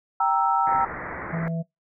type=chord; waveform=sine; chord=E diminished; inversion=first; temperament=equal; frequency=784 / 932.3 / 1318.5 Hz; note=G5 / Bb5 / E6; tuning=0 / 0 / 0 cents; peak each=-23 dBFS; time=0.2-0.85 s; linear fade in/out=5 ms
type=low-pass noise; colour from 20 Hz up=white; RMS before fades=-34 dBFS; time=0.67-1.48 s; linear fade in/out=0 ms; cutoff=2100 Hz; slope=96 dB/octave
type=harmonic tone; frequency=165.2 Hz; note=E3; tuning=4 cents sharp; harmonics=1 / 3 / 4; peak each=-25 / -41 / -35 dBFS; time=1.32-1.63 s; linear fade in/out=20 ms
effects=noise-tail reverb RT60 0.2 s tail -26 dB re dry